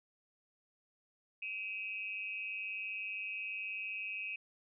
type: tone with amplitude modulation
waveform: sine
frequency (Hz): 2542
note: D#7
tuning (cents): +36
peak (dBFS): -34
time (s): 1.42-4.36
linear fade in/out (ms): 5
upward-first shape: sine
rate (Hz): 201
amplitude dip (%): 90
effects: none